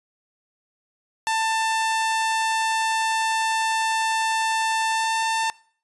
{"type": "tone with pitch glide", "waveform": "sawtooth", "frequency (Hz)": [890, 895.2], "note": ["A5", "A5"], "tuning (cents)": [20, 30], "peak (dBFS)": -17, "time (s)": [1.27, 5.5], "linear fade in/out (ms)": 0, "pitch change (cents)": 10, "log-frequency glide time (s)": [4.9, 5.14], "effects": ["noise-tail reverb RT60 0.5 s tail -22 dB re dry", "resampled to 24000 Hz"]}